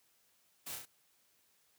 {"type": "noise with echo", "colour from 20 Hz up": "white", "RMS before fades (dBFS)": -44, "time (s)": [0.66, 0.76], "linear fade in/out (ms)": 10, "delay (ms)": 32, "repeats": 3, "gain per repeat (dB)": -3, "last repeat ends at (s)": 0.856, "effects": ["white hiss -72 dBFS RMS until 1.78 s", "high-pass 60 Hz 12 dB/octave"]}